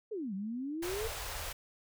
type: exponential two-way sweep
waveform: sine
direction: down then up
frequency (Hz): 463.7 to 186.2 to 463.7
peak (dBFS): -35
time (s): 0.11-1.08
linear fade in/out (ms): 10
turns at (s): 0.34
type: band-stop noise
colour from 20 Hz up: pink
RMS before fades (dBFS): -40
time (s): 0.82-1.53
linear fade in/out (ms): 10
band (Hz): 100 to 460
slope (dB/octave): 24
effects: none